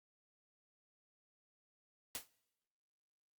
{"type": "noise with exponential decay", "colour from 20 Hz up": "white", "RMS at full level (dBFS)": -38, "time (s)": [2.15, 2.28], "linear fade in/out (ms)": 0, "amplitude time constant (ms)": 28, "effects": ["noise-tail reverb RT60 1.0 s tail -24 dB re dry", "Opus 48 kbps"]}